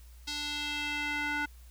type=tone with band-pass filter sweep; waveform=square; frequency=293.7 Hz; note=D4; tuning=in tune; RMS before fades=-34 dBFS; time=0.27-1.46 s; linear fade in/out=10 ms; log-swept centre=4500 to 1600 Hz; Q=2.1; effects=added 60 Hz sine -49 dBFS peak until 1.7 s + white hiss -62 dBFS RMS until 1.7 s